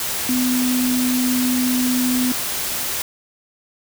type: tone in noise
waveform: sine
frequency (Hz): 251.4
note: B3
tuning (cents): +31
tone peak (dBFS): -17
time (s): 0.29-2.32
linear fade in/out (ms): 2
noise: white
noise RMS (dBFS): -24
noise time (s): 0-3.02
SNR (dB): +4
effects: none